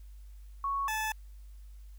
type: tone pair in turn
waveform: sine / 20% pulse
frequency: 1109 / 869.8 Hz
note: C#6 / A5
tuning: 0 / -20 cents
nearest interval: major third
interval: 420 cents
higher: first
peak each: -29 / -26 dBFS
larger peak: second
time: 0.64-0.88 / 0.88-1.12 s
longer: neither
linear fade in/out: 2 ms
effects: added 50 Hz sine -46 dBFS peak until 1.98 s + white hiss -69 dBFS RMS until 1.98 s